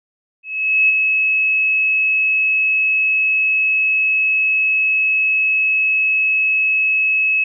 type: tone with ADSR envelope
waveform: sine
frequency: 2580 Hz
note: E7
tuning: 38 cents flat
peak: -9 dBFS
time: 0.43-7.44 s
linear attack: 460 ms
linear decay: 19 ms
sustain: -4 dB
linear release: 6 ms
effects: none